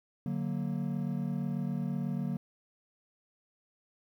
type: chord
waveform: triangle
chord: D augmented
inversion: none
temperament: equal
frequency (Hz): 146.83 / 185 / 233.1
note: D3 / F#3 / A#3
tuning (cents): 0 / 0 / 0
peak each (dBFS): -33 / -33 / -34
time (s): 0.26-2.37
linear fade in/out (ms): 2
effects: 11-bit